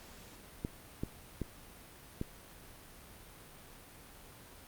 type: clicks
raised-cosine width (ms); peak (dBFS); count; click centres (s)
3; -22; 4; 0.649 / 1.035 / 1.417 / 2.214
effects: pink hiss -54 dBFS RMS until 4.67 s + Opus 48 kbps